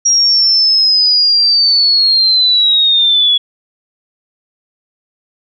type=linear sweep; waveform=sine; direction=down; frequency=5670 to 3364 Hz; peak=-7 dBFS; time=0.05-3.38 s; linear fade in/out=10 ms; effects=none